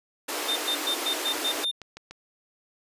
pink high-pass noise, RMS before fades -31 dBFS, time 0.28-1.65 s, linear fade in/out 10 ms, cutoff 270 Hz, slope 96 dB/octave
triangle tone bursts, 3618 Hz, A7, 48 cents sharp, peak -23 dBFS, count 7, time 0.48-1.714 s, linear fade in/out 10 ms, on 82 ms, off 110 ms
clicks, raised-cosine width 0.2 ms, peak -24 dBFS, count 6, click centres 1.346 / 1.381 / 1.555 / 1.817 / 1.97 / 2.11 s
effects resampled to 32000 Hz

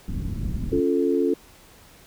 pink low-pass noise, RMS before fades -28 dBFS, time 0.08-0.8 s, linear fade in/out 2 ms, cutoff 250 Hz, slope 24 dB/octave
sine chord, Db augmented, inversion none, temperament equal, 277.2 / 349.2 / 440 Hz, Db4 / F4 / A4, 0 / 0 / 0 cents, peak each -23 dBFS, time 0.72-1.34 s, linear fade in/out 5 ms
effects pink hiss -51 dBFS RMS until 2.06 s

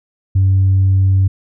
sine tone, 95.7 Hz, G2, 41 cents flat, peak -7 dBFS, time 0.35-1.28 s, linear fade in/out 10 ms, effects tanh soft clip ceiling -6 dBFS

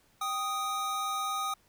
square tone pair together, 784 / 1244.5 Hz, G5 / D#6, 0 / 0 cents, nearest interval minor sixth, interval 800 cents, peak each -38 / -32 dBFS, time 0.21-1.54 s, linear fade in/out 5 ms, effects pink hiss -66 dBFS RMS until 1.68 s

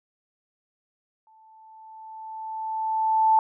sine tone with exponential growth, 880 Hz, A5, in tune, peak -14 dBFS, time 1.27-3.39 s, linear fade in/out 1 ms, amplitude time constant 460 ms, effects none

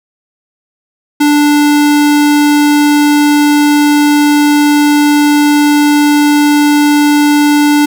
square tone, 293.7 Hz, D4, in tune, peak -6 dBFS, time 1.2-7.86 s, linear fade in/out 10 ms, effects none

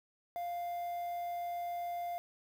triangle tone with quantisation, 698.5 Hz, F5, in tune, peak -34 dBFS, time 0.36-2.18 s, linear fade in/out 0 ms, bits 9, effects none

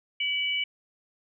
sine tone pair together, 2290 / 2960 Hz, D7 / F#7, -44 / 0 cents, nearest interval major third, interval 444 cents, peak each -28 dBFS, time 0.2-0.64 s, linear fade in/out 5 ms, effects none

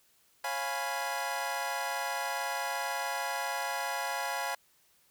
25% pulse chord, C# dominant seventh, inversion none, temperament equal with one note detuned, 547 / 698.5 / 830.6 / 987.8 Hz, C#5 / E#5 / G#5 / B5, -23 / 0 / 0 / 0 cents, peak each -37 / -34 / -32 / -34 dBFS, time 0.44-4.55 s, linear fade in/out 5 ms, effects white hiss -67 dBFS RMS until 5.1 s

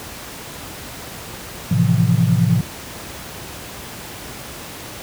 sine chord, F major seventh, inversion first, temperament equal, 110 / 130.81 / 164.81 / 174.61 Hz, A2 / C3 / E3 / F3, 0 / 0 / 0 / 0 cents, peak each -18 dBFS, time 1.71-2.61 s, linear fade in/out 5 ms, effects pink hiss -33 dBFS RMS until 5.02 s + high-pass 60 Hz 12 dB/octave

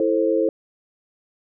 sine chord, A minor, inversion second, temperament just, 330 / 440 / 528 Hz, E4 / A4 / C5, +2 / 0 / +16 cents, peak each -21 dBFS, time 0-0.49 s, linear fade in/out 2 ms, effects none

